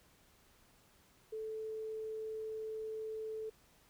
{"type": "tone", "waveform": "sine", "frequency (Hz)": 437.9, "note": "A4", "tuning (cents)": -8, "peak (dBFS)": -39, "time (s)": [1.32, 3.5], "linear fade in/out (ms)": 10, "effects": ["pink hiss -67 dBFS RMS until 3.89 s"]}